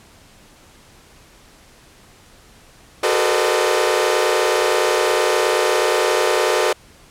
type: tone cluster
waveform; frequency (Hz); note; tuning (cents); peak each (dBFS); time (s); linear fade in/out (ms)
sawtooth; 371.8 / 428.8 / 459.6 / 508 / 606; F#4 / A4 / A#4 / B4 / D#5; +8 / -45 / -25 / +49 / -46; -18; 3.03-6.73; 5
effects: pink hiss -48 dBFS RMS until 7.1 s + low-pass 11000 Hz 12 dB/octave